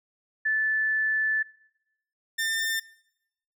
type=tone pair in turn; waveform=sine / sawtooth; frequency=1748 / 1798.2 Hz; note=A6 / A6; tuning=-12 / +37 cents; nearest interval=unison; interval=49 cents; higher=second; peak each=-22 dBFS; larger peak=neither; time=0.45-1.43 / 2.38-2.8 s; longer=first; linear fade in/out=10 ms; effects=noise-tail reverb RT60 0.8 s tail -20 dB re dry